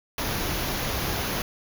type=band-stop noise; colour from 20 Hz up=pink; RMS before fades=-28 dBFS; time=0.18-1.42 s; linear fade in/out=2 ms; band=6800 to 10000 Hz; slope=96 dB/octave; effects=none